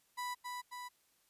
35% pulse tone with echo, 987.8 Hz, B5, in tune, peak -36 dBFS, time 0.17-0.35 s, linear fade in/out 20 ms, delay 270 ms, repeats 2, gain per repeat -3 dB, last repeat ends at 0.89 s, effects white hiss -73 dBFS RMS until 1.29 s + resampled to 32000 Hz

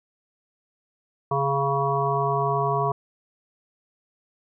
harmonic tone with a mistuned harmonic, 138.59 Hz, C#3, in tune, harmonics 1 / 3 / 5 / 7 / 8, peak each -27 / -27 / -27 / -27 / -27 dBFS, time 1.31-2.92 s, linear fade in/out 5 ms, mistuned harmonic 8, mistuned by +21 cents, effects none

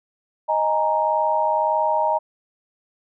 sine chord, D# suspended fourth, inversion none, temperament equal, 622.3 / 830.6 / 932.3 Hz, D#5 / G#5 / A#5, 0 / 0 / 0 cents, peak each -22 / -24 / -20 dBFS, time 0.48-2.19 s, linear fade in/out 20 ms, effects none

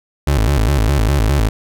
30% pulse tone with vibrato, 61.8 Hz, B1, 2 cents sharp, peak -9 dBFS, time 0.27-1.49 s, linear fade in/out 5 ms, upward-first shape square, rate 4.9 Hz, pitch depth 250 cents each way, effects none

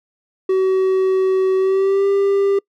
triangle tone with pitch glide, 378.3 to 396.6 Hz, F#4 to G4, +38 to +20 cents, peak -11 dBFS, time 0.49-2.59 s, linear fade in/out 5 ms, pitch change +82 cents, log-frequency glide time 1.57-2.07 s, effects noise-tail reverb RT60 0.1 s tail -26 dB re dry

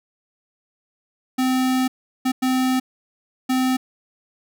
square tone bursts at uneven times, 257.9 Hz, C4, 25 cents flat, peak -18 dBFS, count 4, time 1.38-1.88 / 2.25-2.32 / 2.42-2.8 / 3.49-3.77 s, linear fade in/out 10 ms, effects none

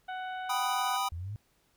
harmonic tone, 744 Hz, F#5, 9 cents sharp, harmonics 1 / 2 / 3 / 4 / 5, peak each -36 / -41 / -52 / -51 / -55 dBFS, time 0.08-0.97 s, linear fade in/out 10 ms
square chord, G augmented, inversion none, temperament equal, 784 / 987.8 / 1244.5 Hz, G5 / B5 / D#6, 0 / 0 / 0 cents, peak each -34 dBFS, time 0.49-1.09 s, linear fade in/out 10 ms
sine exponential sweep, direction up, 79.5 to 110 Hz, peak -35 dBFS, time 1.12-1.36 s, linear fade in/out 0 ms
effects pink hiss -70 dBFS RMS until 1.76 s

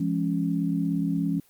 sine chord, Db major, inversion first, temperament equal with one note detuned, 170.63 / 207.7 / 277.2 Hz, F3 / Ab3 / Db4, -40 / 0 / 0 cents, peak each -26 / -30 / -27 dBFS, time 0-1.4 s, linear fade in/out 5 ms, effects white hiss -60 dBFS RMS until 1.49 s + Opus 24 kbps

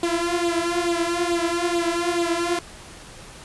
sawtooth tone with flanger, 343.1 Hz, F4, 31 cents flat, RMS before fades -23 dBFS, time 0.03-2.59 s, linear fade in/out 2 ms, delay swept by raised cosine 0.25 to 5.15 ms, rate 2.3 Hz, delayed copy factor +0.75, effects pink hiss -42 dBFS RMS until 3.44 s + resampled to 24000 Hz

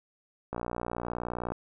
click train, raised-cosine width 1 ms, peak -19 dBFS, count 60, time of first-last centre 0.53-1.52 s, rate 59.6 Hz, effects none

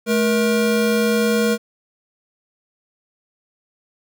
square tone pair together, 215.8 / 474.8 Hz, A3 / A#4, -33 / +32 cents, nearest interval octave + major second, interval 1365 cents, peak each -19 dBFS, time 0.06-1.58 s, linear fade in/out 50 ms, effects none

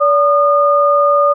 sine tone pair together, 575.3 / 1219 Hz, D5 / D#6, -36 / -36 cents, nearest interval octave + minor second, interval 1300 cents, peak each -11 dBFS, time 0-1.34 s, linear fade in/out 20 ms, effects none

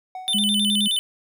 triangle tone with exponential decay, 745 Hz, F#5, 12 cents sharp, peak -27 dBFS, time 0.15-0.71 s, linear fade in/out 2 ms, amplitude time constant 120 ms
square tone with vibrato, 3279 Hz, G#7, 23 cents flat, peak -20 dBFS, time 0.28-0.99 s, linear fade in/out 0 ms, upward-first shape square, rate 9.5 Hz, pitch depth 150 cents each way
sine tone, 207.7 Hz, G#3, in tune, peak -22 dBFS, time 0.34-0.88 s, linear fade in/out 10 ms
effects none

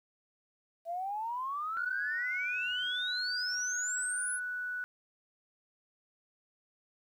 sine exponential sweep, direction up, 659.3 to 10800 Hz, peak -33 dBFS, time 0.85-4.4 s, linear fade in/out 50 ms
sine tone, 1480 Hz, F#6, in tune, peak -34 dBFS, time 1.77-4.84 s, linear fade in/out 0 ms
effects tanh soft clip ceiling -23 dBFS + 11-bit

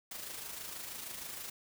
white noise with amplitude modulation, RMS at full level -42 dBFS, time 0.11-1.5 s, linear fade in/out 5 ms, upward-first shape sine, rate 26.3 Hz, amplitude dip 45%, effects none

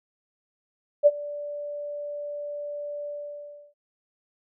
sine tone with ADSR envelope, 584 Hz, D5, 10 cents flat, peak -10 dBFS, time 1.03-3.74 s, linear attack 34 ms, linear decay 39 ms, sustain -21 dB, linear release 670 ms, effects none

